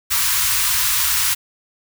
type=band-stop noise; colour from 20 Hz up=white; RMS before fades=-18 dBFS; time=0.1-1.35 s; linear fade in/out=20 ms; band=130 to 910 Hz; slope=96 dB/octave; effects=none